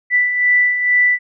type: beating tone pair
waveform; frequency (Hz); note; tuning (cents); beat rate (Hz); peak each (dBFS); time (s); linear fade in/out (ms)
sine; 1975.5 / 1977.7; B6 / B6; 0 / +2; 2.2; -20 / -12; 0.1-1.19; 50
effects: none